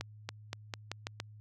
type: accelerating click train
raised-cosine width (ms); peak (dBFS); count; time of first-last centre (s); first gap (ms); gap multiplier
0.2; -19; 7; 0.01-1.201; 280; 0.86
effects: added 106 Hz sine -50 dBFS peak until 1.4 s